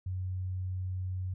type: tone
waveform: sine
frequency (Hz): 92.5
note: F#2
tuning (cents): 0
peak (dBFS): -32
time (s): 0.06-1.34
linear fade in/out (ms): 5
effects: none